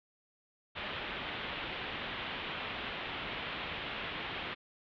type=low-pass noise; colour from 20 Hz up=white; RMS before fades=-40 dBFS; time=0.75-4.55 s; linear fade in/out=20 ms; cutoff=3500 Hz; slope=48 dB/octave; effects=none